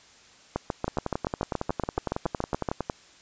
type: two click trains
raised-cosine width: 1 ms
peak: -12 / -13 dBFS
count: 16 / 23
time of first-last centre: 0.56-2.688 / 0.88-2.898 s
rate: 7.05 / 10.9 Hz
effects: white hiss -54 dBFS RMS until 3.21 s + resampled to 16000 Hz